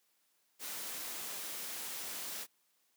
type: noise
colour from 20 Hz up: white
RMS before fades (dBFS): -42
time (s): 0.59-2.47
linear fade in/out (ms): 50
effects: white hiss -75 dBFS RMS until 2.96 s + high-pass 200 Hz 12 dB/octave